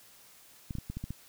clicks, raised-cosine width 5 ms, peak -24 dBFS, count 7, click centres 0.708 / 0.753 / 0.785 / 0.9 / 0.97 / 1.04 / 1.106 s, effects white hiss -57 dBFS RMS until 1.28 s

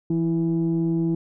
sine tone pair together, 166.86 / 329.6 Hz, E3 / E4, +21 / 0 cents, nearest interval octave, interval 1179 cents, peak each -21 / -21 dBFS, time 0.1-1.15 s, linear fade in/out 5 ms, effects tanh soft clip ceiling -15 dBFS

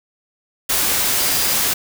sine tone in noise, 4858 Hz, D#8, 42 cents flat, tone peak -28 dBFS, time 1.19-1.54 s, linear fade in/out 10 ms, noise white, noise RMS -18 dBFS, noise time 0.69-1.74 s, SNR -13 dB, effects none

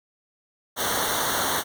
pink noise with comb filter, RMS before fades -25 dBFS, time 0.76-1.64 s, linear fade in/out 50 ms, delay 0.4 ms, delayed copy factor -0.95, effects none

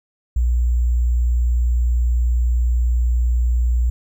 sine tone with sample-and-hold, 60.1 Hz, B1, 46 cents flat, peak -14 dBFS, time 0.36-3.9 s, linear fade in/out 5 ms, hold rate 7350 Hz, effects none

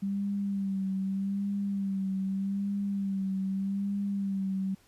sine tone with vibrato, 196 Hz, G3, in tune, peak -28 dBFS, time 0.02-4.75 s, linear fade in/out 10 ms, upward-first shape sine, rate 0.82 Hz, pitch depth 41 cents each way, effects pink hiss -63 dBFS RMS until 4.87 s + resampled to 32000 Hz

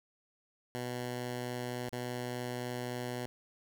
10% pulse tone with dropouts, 123.47 Hz, B2, in tune, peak -28 dBFS, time 0.75-3.26 s, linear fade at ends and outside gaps 0 ms, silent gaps 1.892-1.927 s, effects none

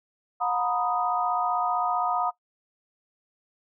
sine chord, B major seventh, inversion second, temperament equal with one note detuned, 721.8 / 932.3 / 987.8 / 1244.5 Hz, F#5 / A#5 / B5 / D#6, -43 / 0 / 0 / 0 cents, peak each -27 / -31 / -32 / -28 dBFS, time 0.4-2.31 s, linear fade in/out 20 ms, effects noise-tail reverb RT60 0.1 s tail -18 dB re dry

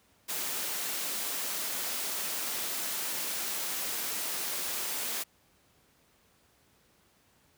white high-pass noise, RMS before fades -34 dBFS, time 0.28-5.24 s, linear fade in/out 20 ms, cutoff 200 Hz, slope 12 dB/octave, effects pink hiss -66 dBFS RMS until 7.57 s + high-pass 60 Hz 12 dB/octave

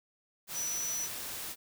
sine tone in noise, 5920 Hz, F#8, in tune, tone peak -33 dBFS, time 0.53-1.09 s, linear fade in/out 50 ms, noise white, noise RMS -40 dBFS, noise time 0.47-1.56 s, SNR +4 dB, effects none

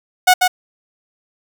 sawtooth tone with echo, 733 Hz, F#5, 16 cents flat, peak -3 dBFS, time 0.27-0.34 s, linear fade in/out 10 ms, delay 140 ms, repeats 1, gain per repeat -4 dB, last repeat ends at 0.48 s, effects 7-bit

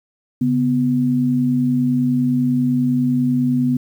sine tone pair together, 138.6 / 248.6 Hz, C#3 / B3, 0 / +12 cents, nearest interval minor seventh, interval 1012 cents, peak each -21 / -15 dBFS, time 0.41-3.77 s, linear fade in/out 5 ms, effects 8-bit

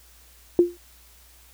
sine tone with exponential decay, 349.2 Hz, F4, in tune, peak -9 dBFS, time 0.59-0.77 s, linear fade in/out 1 ms, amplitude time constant 37 ms, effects added 60 Hz sine -54 dBFS peak until 1.53 s + white hiss -54 dBFS RMS until 1.53 s

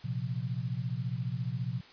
sine chord, Bb suspended second, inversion none, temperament just, 116.54 / 131.11 / 174.81 Hz, Bb2 / C3 / F3, 0 / +4 / +2 cents, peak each -35 / -34 / -39 dBFS, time 0.04-1.81 s, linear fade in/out 10 ms, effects white hiss -54 dBFS RMS until 1.92 s + resampled to 11025 Hz

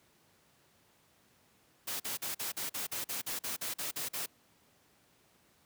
white noise bursts, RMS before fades -37 dBFS, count 14, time 1.87-4.262 s, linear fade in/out 10 ms, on 130 ms, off 44 ms, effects pink hiss -67 dBFS RMS until 5.65 s + high-pass 100 Hz 12 dB/octave

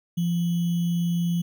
sine tone with sample-and-hold, 171.7 Hz, F3, 29 cents flat, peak -21 dBFS, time 0.17-1.42 s, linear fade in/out 10 ms, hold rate 3150 Hz, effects none

